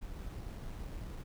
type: noise with sample-and-hold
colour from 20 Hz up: brown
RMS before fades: -43 dBFS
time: 0.01-1.24 s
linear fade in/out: 20 ms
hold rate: 4900 Hz
effects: none